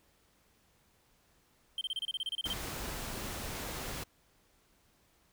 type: tone bursts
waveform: triangle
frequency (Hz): 3136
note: G7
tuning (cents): 0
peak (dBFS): -31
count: 13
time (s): 1.78-2.531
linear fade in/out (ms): 2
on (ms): 31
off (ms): 29
type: noise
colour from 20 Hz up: pink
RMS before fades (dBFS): -40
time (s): 2.45-4.04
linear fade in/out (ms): 10
effects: pink hiss -69 dBFS RMS until 5.32 s